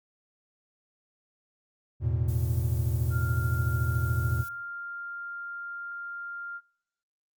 triangle chord, E suspended fourth, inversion none, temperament just, 82.41 / 109.88 / 123.61 Hz, E2 / A2 / B2, 0 / -2 / +2 cents, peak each -27 dBFS, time 2-4.45 s, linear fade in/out 50 ms
violet noise, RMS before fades -45 dBFS, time 2.28-4.49 s, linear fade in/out 5 ms
sine tone, 1396.9 Hz, F6, in tune, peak -35 dBFS, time 3.1-6.61 s, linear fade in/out 50 ms
effects noise-tail reverb RT60 0.8 s tail -26 dB re dry + Opus 48 kbps

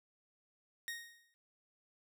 sawtooth tone with exponential decay, 1864.7 Hz, A#6, in tune, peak -34 dBFS, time 0.88-1.34 s, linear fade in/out 0 ms, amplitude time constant 100 ms, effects none

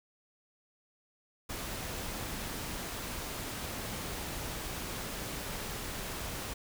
pink noise, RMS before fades -39 dBFS, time 1.49-6.54 s, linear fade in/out 10 ms, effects none

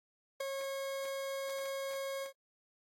40% pulse tone with ADSR envelope, 545 Hz, C#5, 29 cents flat, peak -31 dBFS, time 0.4-2.33 s, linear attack 8 ms, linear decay 5 ms, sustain -5 dB, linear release 110 ms, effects AAC 48 kbps

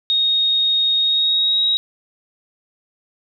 sine tone with pitch glide, 3729 to 3810 Hz, A#7 to A#7, 0 to +37 cents, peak -14 dBFS, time 0.1-1.77 s, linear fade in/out 0 ms, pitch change +37 cents, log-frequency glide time 0.99-1.65 s, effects none

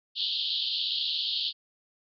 pink band-pass noise, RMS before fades -30 dBFS, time 0.15-1.53 s, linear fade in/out 50 ms, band 3000 to 4600 Hz, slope 96 dB/octave, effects none

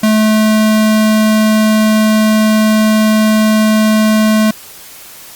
square tone, 216.3 Hz, A3, 29 cents flat, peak -8 dBFS, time 0.03-4.51 s, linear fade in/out 5 ms, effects white hiss -34 dBFS RMS until 5.35 s + Opus 48 kbps

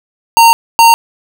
square tone bursts at uneven times, 921 Hz, A#5, 21 cents flat, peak -3 dBFS, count 2, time 0.37-0.53 / 0.79-0.94 s, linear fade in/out 0 ms, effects none

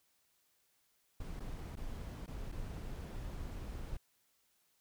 brown noise with dropouts, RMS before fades -43 dBFS, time 1.2-3.97 s, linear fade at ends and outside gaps 5 ms, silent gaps 1.397-1.402 / 1.756-1.77 / 2.262-2.277 / 2.518-2.522 s, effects white hiss -75 dBFS RMS until 4.8 s

